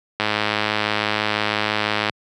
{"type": "click train", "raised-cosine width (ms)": 0.3, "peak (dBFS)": -3, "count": 202, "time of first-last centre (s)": [0.2, 2.096], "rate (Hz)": 106, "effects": ["high-pass 100 Hz 12 dB/octave"]}